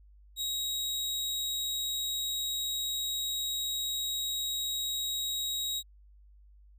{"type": "tone", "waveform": "sawtooth", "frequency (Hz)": 3807, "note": "A#7", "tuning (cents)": 36, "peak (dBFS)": -28, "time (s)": [0.36, 5.83], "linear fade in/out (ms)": 50, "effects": ["added 50 Hz sine -54 dBFS peak until 6.78 s"]}